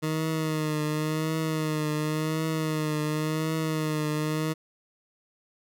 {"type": "tone with vibrato", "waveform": "20% pulse", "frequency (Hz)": 155.56, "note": "D#3", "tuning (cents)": 0, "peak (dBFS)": -21, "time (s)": [0.02, 4.54], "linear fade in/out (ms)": 20, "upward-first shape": "triangle", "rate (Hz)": 0.92, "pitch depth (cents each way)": 48, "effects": []}